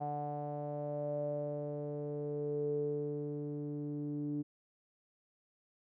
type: tone with low-pass filter sweep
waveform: sawtooth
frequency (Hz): 146.83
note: D3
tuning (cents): 0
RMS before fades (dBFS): -38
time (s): 0-4.43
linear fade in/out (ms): 20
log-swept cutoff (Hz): 740 to 320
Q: 9.9
effects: none